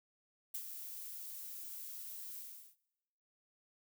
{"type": "noise with ADSR envelope", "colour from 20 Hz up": "violet", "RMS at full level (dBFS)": -40, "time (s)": [0.54, 2.76], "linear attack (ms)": 8, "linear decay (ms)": 64, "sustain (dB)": -7, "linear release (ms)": 390, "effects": ["noise-tail reverb RT60 1.0 s tail -22 dB re dry"]}